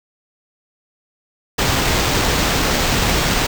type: noise with sample-and-hold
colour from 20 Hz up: pink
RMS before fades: -17 dBFS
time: 1.58-3.47 s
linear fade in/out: 10 ms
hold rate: 11025 Hz
effects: none